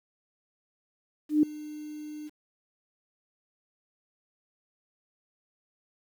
sine tone with ADSR envelope, 301.9 Hz, D4, 48 cents sharp, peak -16 dBFS, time 1.29-2.3 s, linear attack 140 ms, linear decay 3 ms, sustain -21 dB, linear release 29 ms, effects 9-bit

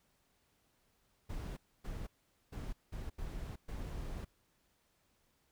brown noise bursts at uneven times, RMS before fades -42 dBFS, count 6, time 1.29-1.57 / 1.84-2.07 / 2.52-2.73 / 2.92-3.1 / 3.18-3.56 / 3.68-4.25 s, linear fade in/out 10 ms, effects pink hiss -75 dBFS RMS until 5.51 s

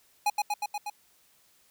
square tone with echo, 830.6 Hz, G#5, in tune, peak -23 dBFS, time 0.26-0.3 s, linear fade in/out 5 ms, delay 120 ms, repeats 5, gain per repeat -2 dB, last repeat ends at 0.9 s, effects white hiss -64 dBFS RMS until 1.7 s

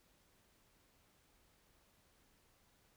silence, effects pink hiss -72 dBFS RMS until 2.96 s

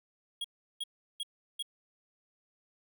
square tone bursts, 3298 Hz, G#7, 13 cents flat, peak -34 dBFS, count 4, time 0.41-1.626 s, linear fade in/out 5 ms, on 34 ms, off 360 ms, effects none

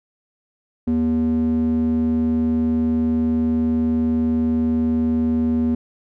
square tone with band-pass filter, 80 Hz, D#2, 49 cents sharp, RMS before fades -19 dBFS, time 0.87-5.75 s, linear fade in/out 5 ms, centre 250 Hz, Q 3.8, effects none

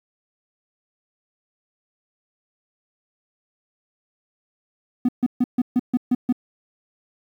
triangle tone bursts, 247.8 Hz, B3, 6 cents sharp, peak -12 dBFS, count 8, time 5.05-6.326 s, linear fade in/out 5 ms, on 37 ms, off 140 ms, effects tanh soft clip ceiling -9 dBFS + 9-bit

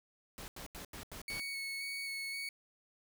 pink noise bursts, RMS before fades -47 dBFS, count 6, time 0.38-1.4 s, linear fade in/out 0 ms, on 100 ms, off 84 ms
30% pulse tone with vibrato, 2217 Hz, C#7, in tune, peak -36 dBFS, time 1.28-2.49 s, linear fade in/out 2 ms, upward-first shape square, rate 1.9 Hz, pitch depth 11 cents each way
effects none

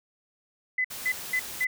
sine tone bursts, 2016 Hz, B6, 35 cents sharp, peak -23 dBFS, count 4, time 0.78-1.67 s, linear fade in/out 5 ms, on 65 ms, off 210 ms
white noise, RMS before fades -38 dBFS, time 0.9-1.65 s, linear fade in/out 10 ms
effects none

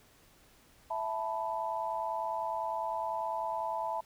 sine chord, E suspended fourth, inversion none, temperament just, 659.3 / 879 / 988.9 Hz, E5 / A5 / B5, 0 / -2 / +2 cents, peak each -37 / -35 / -37 dBFS, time 0.9-4.01 s, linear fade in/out 10 ms, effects pink hiss -62 dBFS RMS until 4.05 s

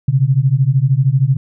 sine beating tone pair, 127.5 / 140.5 Hz, C3 / C#3, -44 / +24 cents, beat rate 13 Hz, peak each -13 dBFS, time 0.08-1.37 s, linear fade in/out 5 ms, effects none

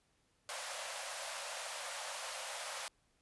pink high-pass noise, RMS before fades -43 dBFS, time 0.49-2.88 s, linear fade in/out 0 ms, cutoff 520 Hz, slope 96 dB/octave, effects pink hiss -75 dBFS RMS until 3.21 s + resampled to 24000 Hz

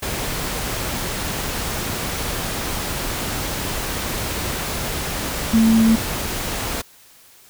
sine tone in noise, 224.4 Hz, A3, 34 cents sharp, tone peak -11 dBFS, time 5.53-5.96 s, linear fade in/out 10 ms, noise pink, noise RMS -25 dBFS, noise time 0.02-6.82 s, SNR +11 dB, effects white hiss -49 dBFS RMS until 7.49 s

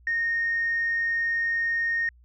sine tone, 1849 Hz, A#6, 15 cents flat, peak -22 dBFS, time 0.07-2.09 s, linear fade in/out 2 ms, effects tanh soft clip ceiling -18 dBFS + added 60 Hz sine -52 dBFS peak until 2.24 s

